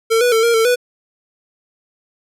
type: tone with pitch steps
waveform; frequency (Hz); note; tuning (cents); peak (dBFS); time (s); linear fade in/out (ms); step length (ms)
square; 451.8 / 489.4 / 447.8 / 467.5 / 448.3 / 492.3; A4 / B4 / A4 / A#4 / A4 / B4; +46 / -16 / +30 / +5 / +32 / -6; -12; 0.1-0.76; 20; 110
effects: resampled to 32000 Hz